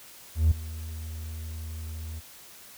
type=tone with ADSR envelope; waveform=triangle; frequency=79.7 Hz; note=D#2; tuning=42 cents sharp; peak=-12 dBFS; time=0.35-2.21 s; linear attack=160 ms; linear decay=10 ms; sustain=-20 dB; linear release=28 ms; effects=tanh soft clip ceiling -13 dBFS + white hiss -49 dBFS RMS until 2.77 s